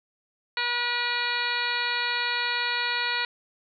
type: harmonic tone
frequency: 482.7 Hz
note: B4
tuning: 40 cents flat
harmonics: 1 / 2 / 3 / 4 / 5 / 6 / 7 / 8 / 9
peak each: -42 / -33 / -31 / -31 / -32 / -37 / -41 / -33 / -33 dBFS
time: 0.57-3.25 s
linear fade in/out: 2 ms
effects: none